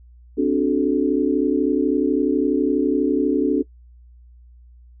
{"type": "chord", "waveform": "sine", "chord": "D dominant seventh", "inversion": "third", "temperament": "equal with one note detuned", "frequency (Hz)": [261.6, 293.7, 370, 433.9], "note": ["C4", "D4", "F#4", "A4"], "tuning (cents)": [0, 0, 0, -24], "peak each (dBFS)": [-22, -19, -23, -23], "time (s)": [0.37, 3.63], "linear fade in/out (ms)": 20, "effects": ["noise-tail reverb RT60 0.1 s tail -21 dB re dry", "added 60 Hz sine -44 dBFS peak until 5 s"]}